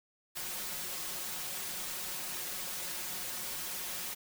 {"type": "noise with comb filter", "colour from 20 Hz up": "white", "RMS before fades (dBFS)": -39, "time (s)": [0.35, 4.15], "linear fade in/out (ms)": 20, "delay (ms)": 5.5, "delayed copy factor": 0.9, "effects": []}